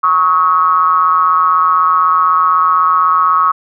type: ring-modulated tone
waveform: triangle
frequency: 84 Hz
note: E2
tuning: 33 cents sharp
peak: -3 dBFS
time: 0.03-3.52 s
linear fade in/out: 10 ms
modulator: 1190 Hz
effects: none